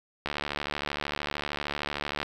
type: click train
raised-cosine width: 0.3 ms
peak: -14 dBFS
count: 145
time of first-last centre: 0.26-2.23 s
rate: 73.1 Hz
effects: 8-bit